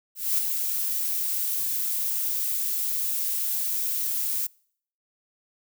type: noise with ADSR envelope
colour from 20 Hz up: violet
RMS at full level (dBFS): -22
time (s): 0.15-4.47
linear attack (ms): 230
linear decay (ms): 11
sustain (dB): -5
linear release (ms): 9
effects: noise-tail reverb RT60 0.6 s tail -26 dB re dry